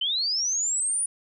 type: linear sweep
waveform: sine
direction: up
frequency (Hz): 2982 to 9700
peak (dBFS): -23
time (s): 0.01-1.06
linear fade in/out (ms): 5
effects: none